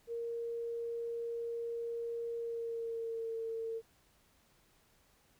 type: tone with pitch glide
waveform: sine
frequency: 466.2 to 452.7 Hz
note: A#4 to A4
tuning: 0 to +49 cents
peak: -36 dBFS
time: 0.07-3.82 s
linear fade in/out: 50 ms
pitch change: -51 cents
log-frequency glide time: 2.35-3.37 s
effects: pink hiss -69 dBFS RMS until 5.39 s